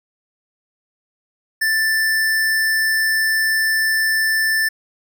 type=tone; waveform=square; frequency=1767 Hz; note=A6; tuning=7 cents sharp; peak=-16 dBFS; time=1.61-4.69 s; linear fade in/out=10 ms; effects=none